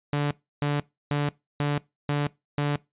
sawtooth tone bursts, 145.4 Hz, D3, 17 cents flat, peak -19 dBFS, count 6, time 0.13-2.76 s, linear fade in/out 0 ms, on 180 ms, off 310 ms, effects noise-tail reverb RT60 0.2 s tail -21 dB re dry + resampled to 8000 Hz

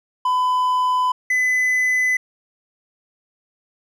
triangle tone pair in turn, 1005 / 2010 Hz, B5 / B6, +30 / +30 cents, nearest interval octave, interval 1200 cents, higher second, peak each -14 dBFS, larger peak neither, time 0.25-1.12 / 1.3-2.17 s, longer neither, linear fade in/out 5 ms, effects none

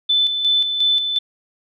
sine tone with tremolo, 3515 Hz, A7, 2 cents flat, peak -13 dBFS, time 0.09-1.19 s, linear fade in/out 10 ms, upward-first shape square, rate 2.8 Hz, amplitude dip 50%, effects none

